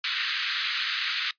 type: band-pass noise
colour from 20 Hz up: white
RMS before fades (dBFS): -29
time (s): 0.04-1.31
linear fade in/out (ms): 2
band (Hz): 1300 to 4500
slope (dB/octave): 48
effects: noise-tail reverb RT60 0.1 s tail -19 dB re dry + resampled to 11025 Hz